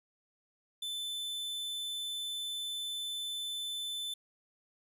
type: tone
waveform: 45% pulse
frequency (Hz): 3520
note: A7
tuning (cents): 0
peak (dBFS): -36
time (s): 0.82-4.14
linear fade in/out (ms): 5
effects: resampled to 32000 Hz